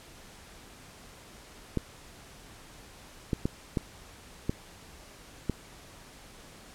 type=clicks; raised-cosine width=3 ms; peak=-14 dBFS; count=6; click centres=1.773 / 3.332 / 3.455 / 3.772 / 4.495 / 5.497 s; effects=pink hiss -51 dBFS RMS until 6.74 s + low-pass 11000 Hz 12 dB/octave

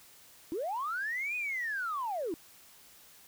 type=linear two-way sweep; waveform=sine; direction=up then down; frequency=296 to 2510 to 296 Hz; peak=-31 dBFS; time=0.52-2.34 s; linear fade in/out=0 ms; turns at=1.36 s; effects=tanh soft clip ceiling -27 dBFS + white hiss -57 dBFS RMS until 3.27 s

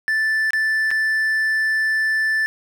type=tone with dropouts; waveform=triangle; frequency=1760 Hz; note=A6; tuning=in tune; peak=-15 dBFS; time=0.08-2.46 s; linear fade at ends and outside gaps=0 ms; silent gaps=0.506-0.533 / 0.906-0.913 s; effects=none

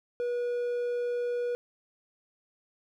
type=tone; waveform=triangle; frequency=484.2 Hz; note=B4; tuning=34 cents flat; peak=-26 dBFS; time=0.2-1.55 s; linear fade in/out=0 ms; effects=none

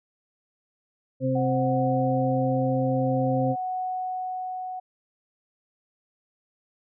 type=harmonic tone; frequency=130.81 Hz; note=C3; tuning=in tune; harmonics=1 / 2 / 4; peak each=-26 / -26 / -26 dBFS; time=1.2-3.56 s; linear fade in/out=50 ms
type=tone with tremolo; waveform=sine; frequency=740 Hz; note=F#5; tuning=in tune; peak=-26 dBFS; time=1.35-4.8 s; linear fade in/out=10 ms; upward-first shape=triangle; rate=0.51 Hz; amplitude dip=45%
effects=none

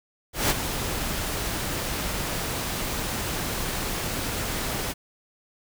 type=noise with ADSR envelope; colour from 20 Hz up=pink; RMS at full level=-20 dBFS; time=0.33-4.94 s; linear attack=170 ms; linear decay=30 ms; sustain=-9 dB; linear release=33 ms; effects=none

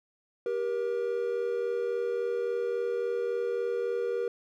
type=tone pair together; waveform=triangle; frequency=392 / 475.6 Hz; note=G4 / A#4; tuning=0 / +35 cents; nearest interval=minor third; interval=335 cents; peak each=-31 / -27 dBFS; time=0.46-4.28 s; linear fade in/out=2 ms; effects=none

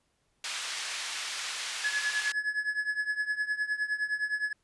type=band-pass noise; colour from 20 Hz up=pink; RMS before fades=-36 dBFS; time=0.44-2.32 s; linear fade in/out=2 ms; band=1800 to 7200 Hz; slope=12 dB/octave
type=tone with tremolo; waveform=triangle; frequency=1700 Hz; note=G#6; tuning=40 cents sharp; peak=-23 dBFS; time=1.84-4.53 s; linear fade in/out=5 ms; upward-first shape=triangle; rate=9.7 Hz; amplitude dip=90%
effects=pink hiss -74 dBFS RMS until 4.63 s + resampled to 24000 Hz

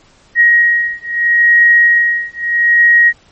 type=beating tone pair; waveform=sine; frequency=1888 / 1888.76 Hz; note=A#6 / A#6; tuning=+22 / +22 cents; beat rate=0.76 Hz; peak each=-10 dBFS; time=0.35-3.13 s; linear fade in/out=50 ms; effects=pink hiss -48 dBFS RMS until 3.31 s + MP3 32 kbps

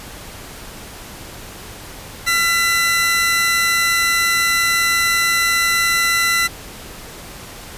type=tone pair together; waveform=sawtooth; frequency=1368.6 / 2000 Hz; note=F6 / B6; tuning=-35 / +21 cents; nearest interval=perfect fifth; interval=656 cents; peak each=-16 / -12 dBFS; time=2.26-6.48 s; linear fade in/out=20 ms; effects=pink hiss -35 dBFS RMS until 7.77 s + resampled to 32000 Hz

